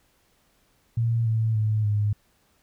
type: tone with pitch steps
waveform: sine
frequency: 115.6 / 111.66 / 107.86 / 104.18 Hz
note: A#2 / A2 / A2 / G#2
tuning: -14 / +26 / -34 / +6 cents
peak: -20 dBFS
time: 0.97-2.13 s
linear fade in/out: 5 ms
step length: 290 ms
effects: pink hiss -65 dBFS RMS until 2.62 s